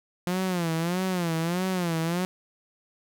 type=tone with vibrato; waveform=sawtooth; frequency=174.61 Hz; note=F3; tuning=in tune; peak=-21 dBFS; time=0.27-2.25 s; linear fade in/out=0 ms; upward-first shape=sine; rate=1.6 Hz; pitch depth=130 cents each way; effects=none